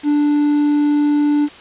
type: tone with quantisation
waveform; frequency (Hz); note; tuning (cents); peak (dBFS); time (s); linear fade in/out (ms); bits
triangle; 293.7; D4; 0; -10; 0.03-1.49; 50; 6
effects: white hiss -39 dBFS RMS until 1.6 s + resampled to 8000 Hz